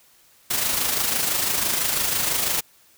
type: noise with amplitude modulation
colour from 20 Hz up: white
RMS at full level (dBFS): -21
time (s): 0.5-2.61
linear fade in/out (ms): 10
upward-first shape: sine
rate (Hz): 26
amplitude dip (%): 45
effects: white hiss -56 dBFS RMS until 2.97 s